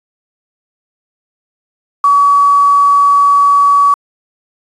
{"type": "tone with quantisation", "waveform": "sine", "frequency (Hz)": 1136, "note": "C#6", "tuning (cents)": 42, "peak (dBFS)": -5, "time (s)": [2.04, 3.94], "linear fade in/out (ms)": 2, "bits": 5, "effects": ["resampled to 24000 Hz"]}